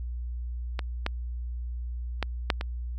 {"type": "clicks", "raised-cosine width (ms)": 0.3, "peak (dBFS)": [-15, -11, -11, -6, -16], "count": 5, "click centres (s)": [0.792, 1.064, 2.227, 2.502, 2.611], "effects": ["added 60 Hz sine -31 dBFS peak until 2.98 s"]}